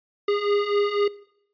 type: beating tone pair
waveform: square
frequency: 406.4 / 410.4 Hz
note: G#4 / G#4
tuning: -38 / -21 cents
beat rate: 4 Hz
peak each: -27 / -23 dBFS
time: 0.28-1.08 s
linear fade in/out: 5 ms
effects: noise-tail reverb RT60 0.7 s tail -20 dB re dry + resampled to 11025 Hz